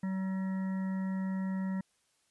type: harmonic tone with a mistuned harmonic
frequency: 190 Hz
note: F#3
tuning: 46 cents sharp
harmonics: 1 / 3 / 5 / 7 / 9 / 10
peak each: -31 / -50 / -49 / -56 / -58 / -52 dBFS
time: 0.03-1.81 s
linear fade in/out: 5 ms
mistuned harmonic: 7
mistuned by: +24 cents
effects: white hiss -73 dBFS RMS until 2.3 s + resampled to 24000 Hz